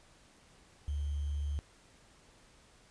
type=tone with sample-and-hold; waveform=sine; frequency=72.3 Hz; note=D2; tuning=27 cents flat; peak=-32 dBFS; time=0.88-1.59 s; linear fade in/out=0 ms; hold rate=3150 Hz; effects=pink hiss -62 dBFS RMS until 2.9 s + resampled to 22050 Hz